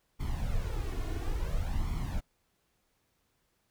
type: noise with flanger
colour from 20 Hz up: brown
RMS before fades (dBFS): -32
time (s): 0.19-2.21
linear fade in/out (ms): 20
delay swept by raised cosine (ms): 0.91 to 2.81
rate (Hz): 0.58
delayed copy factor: +0.7
effects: pink hiss -75 dBFS RMS until 3.7 s